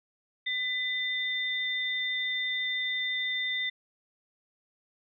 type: tone pair together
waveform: sine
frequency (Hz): 2005 / 3597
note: B6 / A7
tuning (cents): +26 / +37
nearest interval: minor seventh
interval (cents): 1011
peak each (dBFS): -30 / -32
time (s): 0.46-3.7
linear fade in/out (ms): 10
effects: none